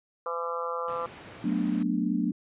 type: harmonic tone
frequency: 169.1 Hz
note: E3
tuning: 44 cents sharp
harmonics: 3 / 4 / 5 / 6 / 7 / 8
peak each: -33 / -43 / -41 / -38 / -33 / -40 dBFS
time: 0.26-1.06 s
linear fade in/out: 2 ms
type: band-pass noise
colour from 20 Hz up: pink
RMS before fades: -47 dBFS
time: 0.88-1.83 s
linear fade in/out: 2 ms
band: 110 to 3100 Hz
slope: 12 dB/octave
type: chord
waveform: sine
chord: B minor seventh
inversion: second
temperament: equal with one note detuned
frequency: 185 / 220 / 243.8 / 293.7 Hz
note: F#3 / A3 / B3 / D4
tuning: 0 / 0 / -22 / 0 cents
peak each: -30 dBFS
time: 1.44-2.32 s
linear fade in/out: 5 ms
effects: resampled to 8000 Hz